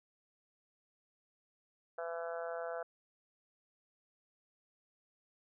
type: harmonic tone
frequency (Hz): 167.8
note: E3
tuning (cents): +31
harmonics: 3 / 4 / 5 / 6 / 7 / 8 / 9 / 10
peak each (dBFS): -42 / -41 / -51 / -54 / -54 / -49 / -50 / -59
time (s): 1.98-2.83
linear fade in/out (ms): 5
effects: none